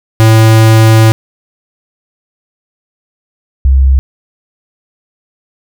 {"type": "tone pair in turn", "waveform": ["square", "sine"], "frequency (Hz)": [111.2, 66.5], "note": ["A2", "C2"], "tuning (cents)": [19, 29], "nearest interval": "major sixth", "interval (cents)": 890, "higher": "first", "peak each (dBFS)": -3, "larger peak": "neither", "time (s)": [[0.2, 1.12], [3.65, 3.99]], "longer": "first", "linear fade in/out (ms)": 0, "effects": []}